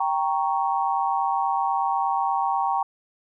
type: chord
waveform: sine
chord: G diminished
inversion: none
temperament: equal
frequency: 784 / 932.3 / 1108.7 Hz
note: G5 / Bb5 / Db6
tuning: 0 / 0 / 0 cents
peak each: -24 / -25 / -27 dBFS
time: 0-2.83 s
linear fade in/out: 5 ms
effects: none